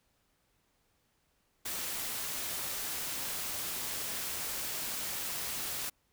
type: noise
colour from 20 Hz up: white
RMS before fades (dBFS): -37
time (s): 1.65-5.9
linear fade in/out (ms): 10
effects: pink hiss -74 dBFS RMS until 6.12 s